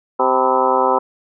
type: harmonic tone with a mistuned harmonic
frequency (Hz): 130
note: C3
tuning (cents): -11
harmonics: 2 / 3 / 4 / 5 / 6 / 7 / 8 / 9 / 10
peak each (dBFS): -27 / -21 / -19 / -28 / -20 / -21 / -18 / -28 / -23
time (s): 0.19-0.99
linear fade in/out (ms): 10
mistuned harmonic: 8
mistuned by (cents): -66
effects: none